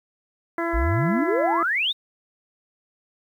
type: harmonic tone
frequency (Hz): 336.4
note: E4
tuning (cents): +35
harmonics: 1 / 2 / 3 / 4 / 5 / 6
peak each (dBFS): -26 / -29 / -31 / -32 / -33 / -34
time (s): 0.58-1.63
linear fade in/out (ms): 2
type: exponential sweep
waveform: sine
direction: up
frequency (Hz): 49 to 3851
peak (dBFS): -20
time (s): 0.73-1.93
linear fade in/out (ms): 20
effects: 9-bit